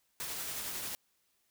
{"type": "noise with tremolo", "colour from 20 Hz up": "white", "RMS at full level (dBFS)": -38, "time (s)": [0.2, 0.95], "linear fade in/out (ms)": 0, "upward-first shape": "triangle", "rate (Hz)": 11, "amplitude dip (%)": 30, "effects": ["white hiss -75 dBFS RMS until 1.5 s"]}